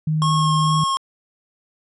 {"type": "tone", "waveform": "sine", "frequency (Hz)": 155.56, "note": "D#3", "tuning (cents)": 0, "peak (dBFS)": -17, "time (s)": [0.07, 0.84], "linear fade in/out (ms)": 5}
{"type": "tone with vibrato", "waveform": "square", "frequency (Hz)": 1084, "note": "C#6", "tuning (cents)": -39, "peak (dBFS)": -19, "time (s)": [0.22, 0.97], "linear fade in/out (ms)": 0, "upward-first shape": "triangle", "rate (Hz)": 2.3, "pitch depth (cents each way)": 15}
{"effects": ["resampled to 24000 Hz"]}